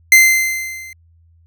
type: tone with level ramp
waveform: 45% pulse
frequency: 2077 Hz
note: C7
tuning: 13 cents flat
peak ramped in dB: -3 to -33 dBFS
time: 0.12-0.93 s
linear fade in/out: 2 ms
effects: added 83 Hz sine -48 dBFS peak until 1.46 s